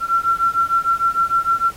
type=beating tone pair; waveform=sine; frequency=1355 / 1361.6 Hz; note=E6 / F6; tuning=+47 / -44 cents; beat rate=6.6 Hz; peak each=-18 dBFS; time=0-1.72 s; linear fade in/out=50 ms; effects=pink hiss -42 dBFS RMS until 1.76 s + AAC 48 kbps